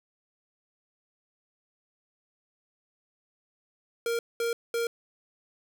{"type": "tone bursts", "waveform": "square", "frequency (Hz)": 466.2, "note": "A#4", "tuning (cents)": 0, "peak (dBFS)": -27, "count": 3, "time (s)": [4.06, 4.87], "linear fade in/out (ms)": 2, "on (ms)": 130, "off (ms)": 210, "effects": []}